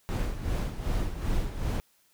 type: noise with tremolo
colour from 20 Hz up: brown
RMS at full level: -27 dBFS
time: 0.09-1.8 s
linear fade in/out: 0 ms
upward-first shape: sine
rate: 2.6 Hz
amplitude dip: 65%
effects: white hiss -66 dBFS RMS until 2.13 s